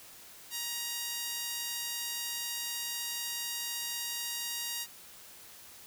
sawtooth tone with high-pass filter, 944 Hz, A#5, 22 cents sharp, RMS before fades -37 dBFS, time 0.5-4.87 s, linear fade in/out 50 ms, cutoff 3800 Hz, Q 0.65, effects white hiss -52 dBFS RMS until 5.86 s

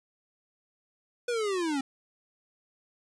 square linear sweep, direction down, 493.9 to 261.6 Hz, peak -28 dBFS, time 1.28-1.81 s, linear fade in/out 5 ms, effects resampled to 22050 Hz

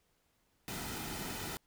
pink noise with comb filter, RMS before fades -41 dBFS, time 0.68-1.57 s, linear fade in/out 0 ms, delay 1.8 ms, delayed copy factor -0.5, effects pink hiss -75 dBFS RMS until 1.66 s

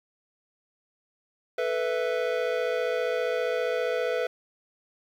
square chord, A suspended second, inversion none, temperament just, 440 / 495 / 660 Hz, A4 / B4 / E5, 0 / +4 / +2 cents, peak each -32 / -28 / -32 dBFS, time 1.58-4.27 s, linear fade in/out 5 ms, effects low-pass 3000 Hz 12 dB/octave + 9-bit

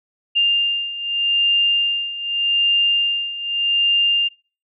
sine beating tone pair, 2800 / 2800.83 Hz, F7 / F7, +4 / +4 cents, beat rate 0.83 Hz, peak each -21 / -17 dBFS, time 0.35-4.29 s, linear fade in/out 20 ms, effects noise-tail reverb RT60 0.4 s tail -26 dB re dry

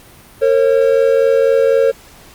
triangle tone pair together, 458 / 542 Hz, A#4 / C#5, -31 / -39 cents, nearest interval minor third, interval 292 cents, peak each -10 dBFS, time 0.41-1.92 s, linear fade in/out 20 ms, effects pink hiss -42 dBFS RMS until 2.34 s + Opus 48 kbps

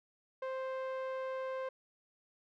sawtooth tone with low-pass filter, 524 Hz, C5, 2 cents sharp, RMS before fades -39 dBFS, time 0.42-1.69 s, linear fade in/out 5 ms, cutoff 1600 Hz, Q 0.6, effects none

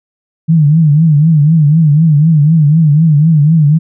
sine tone with vibrato, 154.5 Hz, D#3, 12 cents flat, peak -4 dBFS, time 0.48-3.79 s, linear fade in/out 20 ms, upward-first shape triangle, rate 4 Hz, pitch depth 150 cents each way, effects none

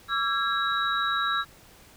sine tone cluster, 1144 / 1348 / 1642 / 3863 Hz, D6 / E6 / G#6 / B7, -46 / +38 / -20 / -39 cents, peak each -31 / -27 / -29 / -31 dBFS, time 0.08-1.45 s, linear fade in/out 50 ms, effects pink hiss -53 dBFS RMS until 1.96 s

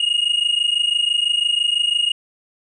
triangle tone pair together, 2854 / 2880 Hz, F7 / F#7, +37 / -47 cents, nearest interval unison, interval 16 cents, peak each -17 / -18 dBFS, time 0-2.12 s, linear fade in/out 5 ms, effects resampled to 24000 Hz

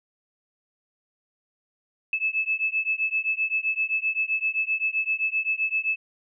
sine beating tone pair, 2606 / 2613.7 Hz, E7 / E7, -20 / -15 cents, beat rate 7.7 Hz, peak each -26 dBFS, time 2.13-5.96 s, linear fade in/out 2 ms, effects none

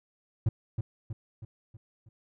triangle tone with echo, 110 Hz, A2, in tune, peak -19 dBFS, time 0.46-0.49 s, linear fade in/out 5 ms, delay 320 ms, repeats 5, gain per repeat -6 dB, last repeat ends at 2.09 s, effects none

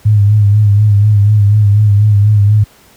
sine tone with vibrato, 103.83 Hz, G#2, in tune, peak -4 dBFS, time 0.05-2.64 s, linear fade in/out 10 ms, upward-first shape sine, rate 4.1 Hz, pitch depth 51 cents each way, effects pink hiss -44 dBFS RMS until 2.96 s + high-pass 60 Hz 12 dB/octave

